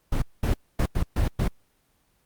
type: noise bursts at uneven times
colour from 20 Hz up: brown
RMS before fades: -22 dBFS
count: 6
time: 0.12-0.22 / 0.43-0.54 / 0.79-0.86 / 0.95-1.03 / 1.16-1.28 / 1.39-1.48 s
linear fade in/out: 5 ms
effects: pink hiss -67 dBFS RMS until 2.25 s + Opus 24 kbps